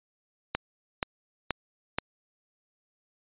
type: click train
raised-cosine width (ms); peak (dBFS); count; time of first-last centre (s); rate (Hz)
0.3; -10; 4; 0.55-1.985; 2.09
effects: resampled to 8000 Hz